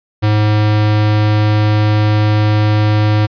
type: tone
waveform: square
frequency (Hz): 106.1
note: G#2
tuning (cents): +38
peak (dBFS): -10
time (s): 0.22-3.27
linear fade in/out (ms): 20
effects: resampled to 11025 Hz